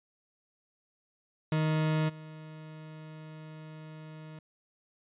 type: tone with level steps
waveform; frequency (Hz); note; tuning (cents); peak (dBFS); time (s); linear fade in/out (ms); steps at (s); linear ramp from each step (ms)
40% pulse; 156.1; D#3; +6; -25 / -43; 1.52-4.39; 2; 2.08; 20
effects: resampled to 8000 Hz